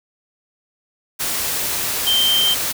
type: tone in noise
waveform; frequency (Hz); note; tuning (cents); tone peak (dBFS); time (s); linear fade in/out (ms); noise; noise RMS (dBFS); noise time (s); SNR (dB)
sine; 3136; G7; 0; -14; 2.06-2.55; 20; white; -22; 1.19-2.73; +5
effects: none